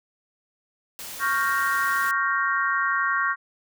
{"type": "noise", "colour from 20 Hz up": "white", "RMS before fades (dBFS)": -37, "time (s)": [0.99, 2.11], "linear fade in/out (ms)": 0}
{"type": "chord", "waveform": "sine", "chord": "G half-diminished seventh", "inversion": "second", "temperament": "equal", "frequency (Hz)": [1108.7, 1396.9, 1568, 1864.7], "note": ["Db6", "F6", "G6", "Bb6"], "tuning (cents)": [0, 0, 0, 0], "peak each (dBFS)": [-25, -27, -27, -27], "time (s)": [1.19, 3.36], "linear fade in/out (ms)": 50}
{"effects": []}